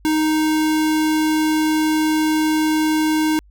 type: tone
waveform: square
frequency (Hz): 311.1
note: D#4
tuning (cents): 0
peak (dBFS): -16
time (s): 0.05-3.39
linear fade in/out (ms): 0
effects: added 50 Hz sine -46 dBFS peak until 3.5 s